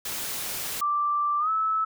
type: noise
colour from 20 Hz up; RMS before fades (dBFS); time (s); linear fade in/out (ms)
white; -32; 0.05-0.81; 5
type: tone with pitch glide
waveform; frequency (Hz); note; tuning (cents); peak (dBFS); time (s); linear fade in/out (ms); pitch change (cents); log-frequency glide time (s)
sine; 1174.7 to 1303.4; D6 to E6; 0 to -20; -22; 0.81-1.85; 10; +180; 1.39-1.5
effects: none